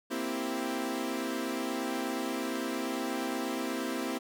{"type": "chord", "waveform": "sawtooth", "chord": "C dominant seventh", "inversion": "third", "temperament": "equal", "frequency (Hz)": [233.1, 261.6, 329.6, 392], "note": ["Bb3", "C4", "E4", "G4"], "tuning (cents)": [0, 0, 0, 0], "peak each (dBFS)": [-35, -31, -33, -36], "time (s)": [0.1, 4.19], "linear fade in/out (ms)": 20, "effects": []}